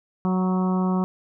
harmonic tone with a mistuned harmonic, 185 Hz, F#3, in tune, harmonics 1 / 2 / 3 / 4 / 5 / 6 / 7, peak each -20 / -30 / -37 / -34 / -34 / -34 / -39 dBFS, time 0.25-1.04 s, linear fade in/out 0 ms, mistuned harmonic 5, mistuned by +16 cents, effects none

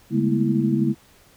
sine tone cluster, 141.7 / 205.4 / 217.9 / 239.9 / 329.1 Hz, C#3 / G#3 / A3 / A#3 / E4, +38 / -19 / -17 / +50 / -3 cents, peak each -24 dBFS, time 0.1-0.95 s, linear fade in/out 50 ms, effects pink hiss -54 dBFS RMS until 1.36 s

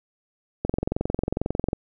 click train, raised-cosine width 2 ms, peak -10 dBFS, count 25, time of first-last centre 0.65-1.731 s, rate 22.2 Hz, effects none

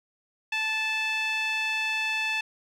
sawtooth tone with band-pass filter, 875 Hz, A5, 10 cents flat, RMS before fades -28 dBFS, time 0.52-2.41 s, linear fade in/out 5 ms, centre 2600 Hz, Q 3.1, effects none

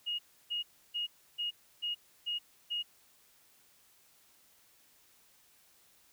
sine tone bursts, 2870 Hz, F7, 47 cents sharp, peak -32 dBFS, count 7, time 0.06-2.83 s, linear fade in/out 20 ms, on 130 ms, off 310 ms, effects white hiss -65 dBFS RMS until 6.12 s

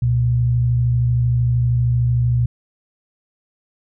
sine tone pair together, 67.69 / 120.7 Hz, C#2 / B2, -41 / -39 cents, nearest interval minor seventh, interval 1002 cents, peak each -24 / -14 dBFS, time 0.02-2.46 s, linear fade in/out 5 ms, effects none

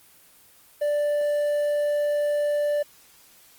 triangle tone with quantisation, 587.3 Hz, D5, in tune, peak -19 dBFS, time 0.81-2.83 s, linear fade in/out 10 ms, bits 8, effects white hiss -54 dBFS RMS until 3.58 s + Opus 24 kbps

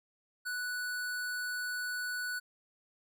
square tone, 1480 Hz, F#6, in tune, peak -35 dBFS, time 0.45-2.4 s, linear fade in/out 20 ms, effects none

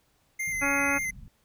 square tone with vibrato, 2083 Hz, C7, 8 cents flat, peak -29 dBFS, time 0.39-1.11 s, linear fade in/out 10 ms, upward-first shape square, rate 3.8 Hz, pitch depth 19 cents each way
pink low-pass noise, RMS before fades -46 dBFS, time 0.47-1.28 s, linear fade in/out 2 ms, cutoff 220 Hz, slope 48 dB/octave
harmonic tone, 280 Hz, C#4, 18 cents sharp, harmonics 1 / 2 / 3 / 4 / 5 / 6 / 7 / 8 / 9, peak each -31 / -34 / -34 / -36 / -30 / -34 / -36 / -37 / -32 dBFS, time 0.61-0.99 s, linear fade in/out 20 ms
effects pink hiss -68 dBFS RMS until 1.44 s

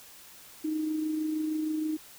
sine tone with amplitude modulation, 310.6 Hz, D#4, 3 cents flat, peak -26 dBFS, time 0.64-1.97 s, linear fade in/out 10 ms, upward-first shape sine, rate 26.4 Hz, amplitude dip 35%, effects white hiss -51 dBFS RMS until 2.18 s

